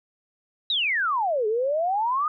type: exponential two-way sweep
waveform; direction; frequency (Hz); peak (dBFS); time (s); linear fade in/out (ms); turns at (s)
sine; down then up; 3951 to 415.3 to 1258; -21; 0.7-2.28; 2; 1.47
effects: none